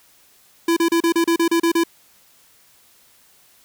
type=tone bursts; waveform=square; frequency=335 Hz; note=E4; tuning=28 cents sharp; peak=-15 dBFS; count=10; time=0.68-1.837 s; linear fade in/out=5 ms; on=86 ms; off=33 ms; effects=white hiss -54 dBFS RMS until 3.64 s